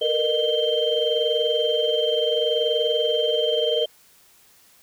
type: tone cluster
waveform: sine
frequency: 456.8 / 477.5 / 611 / 3139 Hz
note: A#4 / A#4 / D#5 / G7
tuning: -35 / +42 / -32 / +2 cents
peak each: -24 dBFS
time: 0.01-3.86 s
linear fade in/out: 10 ms
effects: tanh soft clip ceiling -10 dBFS + white hiss -55 dBFS RMS until 4.82 s